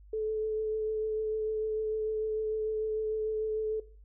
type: tone with vibrato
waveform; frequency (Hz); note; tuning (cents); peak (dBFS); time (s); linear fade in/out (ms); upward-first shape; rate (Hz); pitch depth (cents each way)
sine; 434.2; A4; -23; -29; 0.13-3.8; 5; sine; 6.7; 14
effects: noise-tail reverb RT60 0.4 s tail -17 dB re dry + added 50 Hz sine -51 dBFS peak until 4.04 s